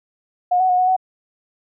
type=tone with pitch steps; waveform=sine; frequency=720 / 746 / 726 / 736 / 748 Hz; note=F#5 / F#5 / F#5 / F#5 / F#5; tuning=-47 / +14 / -33 / -9 / +19 cents; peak=-13 dBFS; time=0.51-0.965 s; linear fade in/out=10 ms; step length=91 ms; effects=none